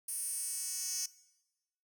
10% pulse tone with high-pass filter sweep, 371.2 Hz, F#4, 6 cents sharp, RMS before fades -38 dBFS, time 0.08-1.06 s, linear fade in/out 5 ms, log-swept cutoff 10000 to 6300 Hz, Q 3.7, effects noise-tail reverb RT60 1.0 s tail -20 dB re dry

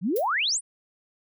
sine exponential sweep, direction up, 156.2 to 9956 Hz, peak -22 dBFS, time 0.01-0.61 s, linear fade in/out 50 ms
violet noise with exponential decay, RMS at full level -31 dBFS, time 0.16-0.29 s, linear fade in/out 2 ms, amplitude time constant 28 ms
effects none

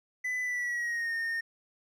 triangle tone with pitch glide, 2000 to 1834 Hz, B6 to A#6, +21 to -29 cents, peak -28 dBFS, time 0.24-1.41 s, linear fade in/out 10 ms, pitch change -150 cents, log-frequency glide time 0.42-1.14 s, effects none

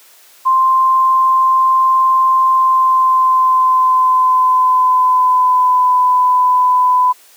sine tone with pitch glide, 1046.5 to 1002.1 Hz, C6 to B5, 0 to +25 cents, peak -8 dBFS, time 0.45-7.13 s, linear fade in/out 20 ms, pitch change -75 cents, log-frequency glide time 2.48-5.95 s, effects white hiss -45 dBFS RMS until 7.36 s + high-pass 400 Hz 12 dB/octave

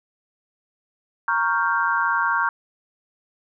sine chord, G half-diminished seventh, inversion first, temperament equal, 932.3 / 1108.7 / 1396.9 / 1568 Hz, Bb5 / Db6 / F6 / G6, 0 / 0 / 0 / 0 cents, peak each -24 dBFS, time 1.28-2.49 s, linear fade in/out 2 ms, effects none

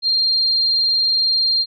sine tone, 4193 Hz, C8, 3 cents sharp, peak -14 dBFS, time 0.02-1.66 s, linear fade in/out 50 ms, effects none

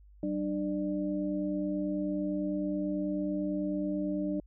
sine tone cluster, 190.3 / 299.4 / 595 Hz, F#3 / D4 / D5, +49 / +33 / +22 cents, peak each -35 / -31 / -38 dBFS, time 0.23-4.4 s, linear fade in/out 2 ms, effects added 50 Hz sine -53 dBFS peak until 4.46 s

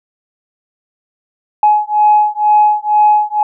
sine beating tone pair, 842 / 844.1 Hz, G#5 / G#5, +24 / +28 cents, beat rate 2.1 Hz, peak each -10 dBFS, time 1.63-3.43 s, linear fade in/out 2 ms, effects tanh soft clip ceiling 0 dBFS

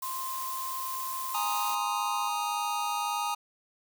sine tone, 1047 Hz, C6, 1 cent sharp, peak -34 dBFS, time 0.02-2.29 s, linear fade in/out 10 ms
blue noise, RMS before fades -38 dBFS, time 0.02-1.75 s, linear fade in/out 5 ms
square chord, Ab suspended second, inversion none, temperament equal, 830.6 / 932.3 / 1244.5 Hz, Ab5 / Bb5 / Eb6, 0 / 0 / 0 cents, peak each -34 dBFS, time 1.34-3.35 s, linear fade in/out 10 ms
effects none

